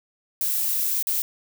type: noise with dropouts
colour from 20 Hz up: violet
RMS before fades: -24 dBFS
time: 0.41-1.22 s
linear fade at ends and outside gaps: 1 ms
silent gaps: 1.026-1.07 s
effects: none